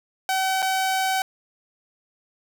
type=tone with dropouts; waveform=sawtooth; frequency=761 Hz; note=F#5; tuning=48 cents sharp; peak=-17 dBFS; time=0.29-1.22 s; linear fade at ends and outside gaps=1 ms; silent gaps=0.621-0.626 s; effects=none